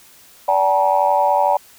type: tone cluster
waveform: sine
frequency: 580 / 764 / 857 / 948 Hz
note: D5 / G5 / A5 / A#5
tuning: -22 / -45 / -46 / +29 cents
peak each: -18 dBFS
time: 0.48-1.57 s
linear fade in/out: 5 ms
effects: tanh soft clip ceiling -2 dBFS + white hiss -47 dBFS RMS until 1.78 s